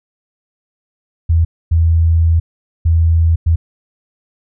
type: tone bursts at uneven times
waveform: sine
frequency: 82.41 Hz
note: E2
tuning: in tune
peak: -8 dBFS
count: 4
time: 1.29-1.45 / 1.71-2.4 / 2.85-3.36 / 3.46-3.56 s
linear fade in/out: 10 ms
effects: none